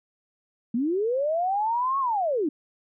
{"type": "linear two-way sweep", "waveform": "sine", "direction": "up then down", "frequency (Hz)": [220, 1114, 273.1], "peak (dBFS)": -22, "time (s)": [0.74, 2.49], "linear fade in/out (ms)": 5, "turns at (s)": 1.99, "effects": []}